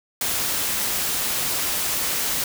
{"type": "noise", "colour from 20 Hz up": "white", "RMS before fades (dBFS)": -24, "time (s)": [0.21, 2.44], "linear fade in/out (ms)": 2, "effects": []}